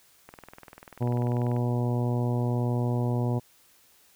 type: click train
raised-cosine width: 0.5 ms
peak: -29 dBFS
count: 27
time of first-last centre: 0.29-1.565 s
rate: 20.4 Hz
type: harmonic tone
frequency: 121.5 Hz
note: B2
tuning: 28 cents flat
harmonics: 1 / 2 / 3 / 4 / 5 / 6 / 7 / 8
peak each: -25 / -31 / -35 / -37 / -39 / -41 / -42 / -43 dBFS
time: 1-3.4 s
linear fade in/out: 20 ms
effects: white hiss -60 dBFS RMS until 4.15 s